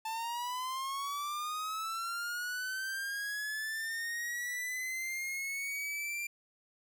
45% pulse linear sweep, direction up, 880 to 2379 Hz, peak -35 dBFS, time 0.05-6.27 s, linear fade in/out 5 ms, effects none

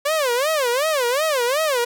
sawtooth tone with vibrato, 551 Hz, C#5, 11 cents flat, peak -14 dBFS, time 0.05-1.85 s, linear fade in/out 10 ms, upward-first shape sine, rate 2.7 Hz, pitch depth 260 cents each way, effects none

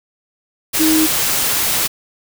sine tone in noise, 315.7 Hz, D#4, 25 cents sharp, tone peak -12 dBFS, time 0.79-1.07 s, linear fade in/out 20 ms, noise white, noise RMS -17 dBFS, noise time 0.73-1.88 s, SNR +2 dB, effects none

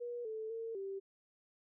sine tone with pitch steps, 480.9 / 438.5 / 454.2 / 390.1 Hz, B4 / A4 / A#4 / G4, -46 / -6 / -45 / -8 cents, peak -39 dBFS, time 0-1 s, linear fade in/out 20 ms, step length 250 ms, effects none

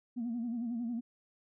sine tone with vibrato, 235.6 Hz, A#3, 19 cents sharp, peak -32 dBFS, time 0.16-1.01 s, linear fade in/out 20 ms, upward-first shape sine, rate 11 Hz, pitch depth 80 cents each way, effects tanh soft clip ceiling -30 dBFS

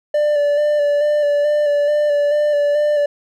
triangle tone with vibrato, 587.3 Hz, D5, in tune, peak -11 dBFS, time 0.14-3.06 s, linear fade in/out 5 ms, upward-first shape square, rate 2.3 Hz, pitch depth 21 cents each way, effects none

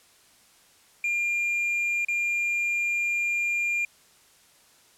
triangle tone with dropouts, 2400 Hz, D7, 37 cents sharp, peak -22 dBFS, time 1.04-3.85 s, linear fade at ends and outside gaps 2 ms, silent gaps 2.049-2.084 s, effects white hiss -58 dBFS RMS until 4.97 s + low-pass 11000 Hz 12 dB/octave

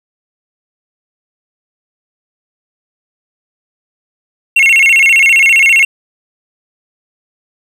triangle tone with vibrato, 2435 Hz, D#7, 38 cents flat, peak -3 dBFS, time 4.56-5.85 s, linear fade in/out 5 ms, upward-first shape square, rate 15 Hz, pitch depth 200 cents each way, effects none

